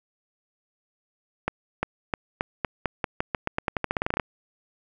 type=accelerating click train; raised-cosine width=0.5 ms; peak=-9 dBFS; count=22; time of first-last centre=1.48-4.198 s; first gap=350 ms; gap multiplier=0.88; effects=none